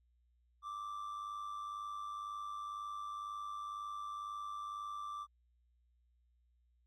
triangle tone with amplitude modulation, 1174.7 Hz, D6, in tune, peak -37 dBFS, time 0.62-5.27 s, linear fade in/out 50 ms, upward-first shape sine, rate 102 Hz, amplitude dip 50%, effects added 60 Hz sine -70 dBFS peak until 6.86 s + AAC 64 kbps

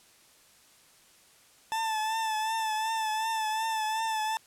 40% pulse tone with vibrato, 880 Hz, A5, in tune, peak -27 dBFS, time 1.72-4.37 s, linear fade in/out 0 ms, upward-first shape triangle, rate 2.7 Hz, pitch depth 46 cents each way, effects white hiss -59 dBFS RMS until 4.46 s + low-pass 11000 Hz 12 dB/octave

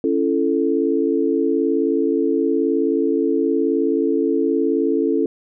sine chord, A major, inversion first, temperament equal with one note detuned, 277.2 / 336.2 / 440 Hz, C#4 / E4 / A4, 0 / +34 / 0 cents, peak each -20 dBFS, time 0.04-5.26 s, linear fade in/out 2 ms, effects none

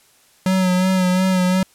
square tone with vibrato, 185 Hz, F#3, in tune, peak -15 dBFS, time 0.46-1.63 s, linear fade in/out 2 ms, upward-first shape sine, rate 2.8 Hz, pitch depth 34 cents each way, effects white hiss -54 dBFS RMS until 1.74 s + low-pass 12000 Hz 12 dB/octave

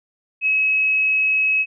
sine tone, 2564 Hz, E7, 49 cents flat, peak -15 dBFS, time 0.41-1.66 s, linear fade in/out 50 ms, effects none

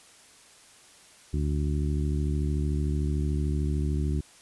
harmonic tone, 73.42 Hz, D2, in tune, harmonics 1 / 2 / 3 / 4 / 5, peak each -26 / -30 / -36 / -36 / -39 dBFS, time 1.33-4.21 s, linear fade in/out 10 ms, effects white hiss -54 dBFS RMS until 4.41 s + resampled to 24000 Hz

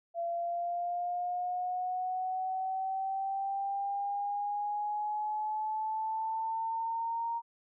sine exponential sweep, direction up, 679 to 932.3 Hz, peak -31 dBFS, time 0.14-7.42 s, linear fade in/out 50 ms, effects none

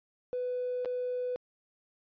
triangle tone with dropouts, 497.7 Hz, B4, 13 cents sharp, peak -27 dBFS, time 0.33-1.36 s, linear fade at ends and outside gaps 0 ms, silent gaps 0.848-0.857 s, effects tanh soft clip ceiling -28 dBFS + resampled to 11025 Hz

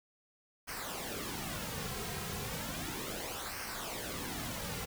pink noise with flanger, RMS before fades -40 dBFS, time 0.67-4.86 s, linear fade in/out 20 ms, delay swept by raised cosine 0.27 to 3.47 ms, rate 0.34 Hz, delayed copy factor -0.65, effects none

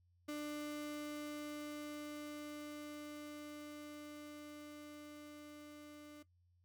35% pulse tone with level ramp, 297 Hz, D4, 20 cents sharp, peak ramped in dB -39 to -51 dBFS, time 0.28-6.23 s, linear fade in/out 10 ms, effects noise-tail reverb RT60 0.1 s tail -17 dB re dry + added 88 Hz sine -70 dBFS peak until 6.64 s

